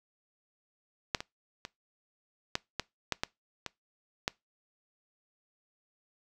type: clicks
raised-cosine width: 0.2 ms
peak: -9 / -19 / -21 / -11 / -13 / -11 / -12 / -18 / -11 dBFS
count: 9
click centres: 1.148 / 1.205 / 1.651 / 2.554 / 2.797 / 3.123 / 3.235 / 3.663 / 4.279 s
effects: noise-tail reverb RT60 0.2 s tail -23 dB re dry